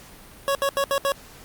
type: tone bursts at uneven times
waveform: 25% pulse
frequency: 554.4 Hz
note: C#5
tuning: in tune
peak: -16 dBFS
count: 5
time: 0.48-0.55 / 0.62-0.69 / 0.77-0.84 / 0.91-0.98 / 1.05-1.12 s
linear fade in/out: 0 ms
effects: pink hiss -46 dBFS RMS until 1.44 s + Opus 48 kbps